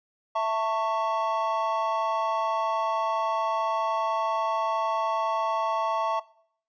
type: chord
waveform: triangle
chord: A major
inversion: second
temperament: equal with one note detuned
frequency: 659.3 / 894.9 / 1108.7 Hz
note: E5 / A5 / C#6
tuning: 0 / +29 / 0 cents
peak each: -26 dBFS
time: 0.35-6.2 s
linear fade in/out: 10 ms
effects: noise-tail reverb RT60 0.6 s tail -20 dB re dry + resampled to 16000 Hz